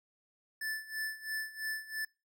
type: tone with tremolo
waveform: square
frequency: 1752 Hz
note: A6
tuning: 8 cents flat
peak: -34 dBFS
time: 0.61-2.05 s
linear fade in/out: 5 ms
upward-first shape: sine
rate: 3 Hz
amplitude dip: 85%
effects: noise-tail reverb RT60 0.3 s tail -26 dB re dry